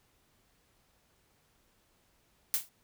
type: noise with exponential decay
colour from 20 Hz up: blue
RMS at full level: -25 dBFS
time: 2.54-2.69 s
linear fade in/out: 0 ms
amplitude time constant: 32 ms
effects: pink hiss -70 dBFS RMS until 2.83 s